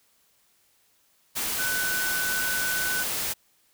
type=tone in noise; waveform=sine; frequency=1500 Hz; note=F#6; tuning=23 cents sharp; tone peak=-27 dBFS; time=1.58-3.04 s; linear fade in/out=20 ms; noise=white; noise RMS=-29 dBFS; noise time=1.35-3.34 s; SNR=-1 dB; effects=white hiss -65 dBFS RMS until 3.73 s